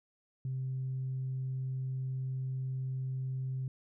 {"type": "tone", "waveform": "sine", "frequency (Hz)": 130.81, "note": "C3", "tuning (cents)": 0, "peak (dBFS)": -32, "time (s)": [0.45, 3.68], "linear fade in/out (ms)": 2, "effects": ["tanh soft clip ceiling -29 dBFS"]}